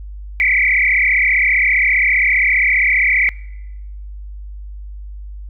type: tone with frequency modulation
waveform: sine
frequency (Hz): 2153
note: C7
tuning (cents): +49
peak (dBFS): -11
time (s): 0.4-3.29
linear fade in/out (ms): 0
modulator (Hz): 35.1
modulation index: 5.4
effects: noise-tail reverb RT60 1.0 s tail -23 dB re dry + added 50 Hz sine -28 dBFS peak until 5.49 s